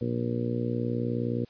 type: harmonic tone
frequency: 59.6 Hz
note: A#1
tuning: 39 cents sharp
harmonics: 2 / 3 / 4 / 5 / 6 / 7 / 8 / 9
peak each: -31 / -39 / -31 / -37 / -37 / -41 / -34 / -45 dBFS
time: 0.01-1.45 s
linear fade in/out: 5 ms
effects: white hiss -60 dBFS RMS until 1.49 s + resampled to 11025 Hz